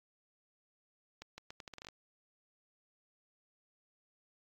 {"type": "accelerating click train", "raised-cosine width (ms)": 0.2, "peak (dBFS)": -29, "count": 11, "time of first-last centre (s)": [1.22, 1.887], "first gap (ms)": 160, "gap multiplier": 0.78, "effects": ["AAC 64 kbps"]}